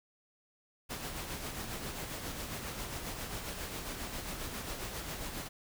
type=noise with tremolo; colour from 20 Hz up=pink; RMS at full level=-39 dBFS; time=0.89-5.49 s; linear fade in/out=20 ms; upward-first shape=sine; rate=7.4 Hz; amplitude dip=40%; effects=none